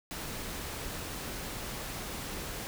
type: noise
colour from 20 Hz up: pink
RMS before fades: -39 dBFS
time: 0.11-2.67 s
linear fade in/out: 0 ms
effects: none